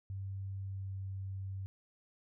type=tone with pitch glide; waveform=sine; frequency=97.1 to 96.37 Hz; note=G2 to G2; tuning=-16 to -29 cents; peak=-38 dBFS; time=0.1-1.66 s; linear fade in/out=0 ms; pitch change=-13 cents; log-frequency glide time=0.62-0.94 s; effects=none